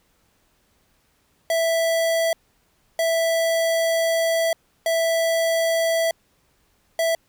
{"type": "tone bursts at uneven times", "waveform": "square", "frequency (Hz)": 659.3, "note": "E5", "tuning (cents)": 0, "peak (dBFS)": -19, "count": 4, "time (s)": [[1.5, 2.33], [2.99, 4.53], [4.86, 6.11], [6.99, 7.15]], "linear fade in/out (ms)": 2, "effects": ["pink hiss -64 dBFS RMS until 7.28 s"]}